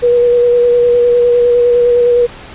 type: tone with vibrato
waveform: sine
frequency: 483.1 Hz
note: B4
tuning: 38 cents flat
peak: -6 dBFS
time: 0.02-2.27 s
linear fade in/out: 20 ms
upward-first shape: square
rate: 9.8 Hz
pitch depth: 13 cents each way
effects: pink hiss -32 dBFS RMS until 2.54 s + resampled to 8000 Hz